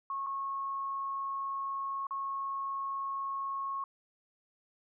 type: tone with dropouts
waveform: sine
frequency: 1094 Hz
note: C#6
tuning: 23 cents flat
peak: -33 dBFS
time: 0.1-3.84 s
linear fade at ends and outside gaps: 2 ms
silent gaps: 0.264-0.268 / 2.069-2.108 s
effects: none